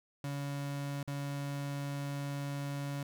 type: tone with dropouts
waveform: 35% pulse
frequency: 141.5 Hz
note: C#3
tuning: 36 cents sharp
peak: -34 dBFS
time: 0.24-3.03 s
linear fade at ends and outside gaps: 2 ms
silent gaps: 1.03-1.076 s
effects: none